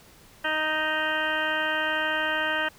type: harmonic tone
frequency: 311.1 Hz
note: D#4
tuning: in tune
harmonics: 1 / 2 / 3 / 4 / 5 / 6 / 8 / 9 / 10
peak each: -38 / -32 / -33 / -35 / -28 / -30 / -38 / -36 / -36 dBFS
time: 0.44-2.69 s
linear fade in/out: 10 ms
effects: pink hiss -53 dBFS RMS until 2.78 s